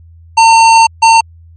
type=tone bursts at uneven times; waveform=square; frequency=906 Hz; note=A#5; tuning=50 cents flat; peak=-3 dBFS; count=2; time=0.37-0.87 / 1.02-1.21 s; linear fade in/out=10 ms; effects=added 83 Hz sine -35 dBFS peak until 1.56 s + MP3 32 kbps